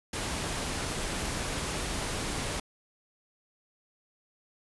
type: noise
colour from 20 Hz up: pink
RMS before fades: -33 dBFS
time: 0.13-2.6 s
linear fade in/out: 5 ms
effects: resampled to 24000 Hz